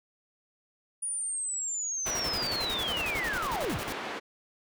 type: linear sweep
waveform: sine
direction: down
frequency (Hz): 9700 to 38.24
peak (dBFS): -30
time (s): 1.02-3.78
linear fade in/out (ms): 10
type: band-pass noise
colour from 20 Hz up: pink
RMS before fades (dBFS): -37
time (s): 2.05-4.2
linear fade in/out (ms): 20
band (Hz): 340 to 2900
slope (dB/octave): 12
type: noise with tremolo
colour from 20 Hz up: pink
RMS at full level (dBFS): -37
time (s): 2.06-3.93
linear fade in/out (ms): 5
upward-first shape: square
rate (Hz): 11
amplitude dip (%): 80
effects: none